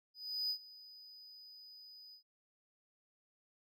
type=tone with ADSR envelope; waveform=triangle; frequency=4978 Hz; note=D#8; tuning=in tune; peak=-32 dBFS; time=0.14-2.23 s; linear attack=360 ms; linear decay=79 ms; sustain=-20 dB; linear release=97 ms; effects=none